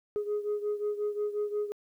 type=beating tone pair; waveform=sine; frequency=415.3 / 420.9 Hz; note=G#4 / G#4; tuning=0 / +23 cents; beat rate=5.6 Hz; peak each=-29 / -33 dBFS; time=0.16-1.72 s; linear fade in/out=0 ms; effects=tanh soft clip ceiling -25 dBFS + 11-bit